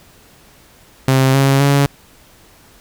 sawtooth tone with pitch steps, 132.8 / 136.69 / 140.7 Hz, C3 / C#3 / C#3, +26 / -24 / +26 cents, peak -6 dBFS, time 1.08-1.86 s, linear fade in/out 2 ms, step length 260 ms, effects pink hiss -47 dBFS RMS until 2.8 s

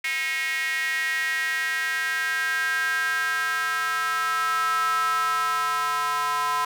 square tone with high-pass filter sweep, 145.5 Hz, D3, 16 cents flat, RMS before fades -25 dBFS, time 0.04-6.65 s, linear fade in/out 5 ms, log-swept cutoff 2100 to 1100 Hz, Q 6.7, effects none

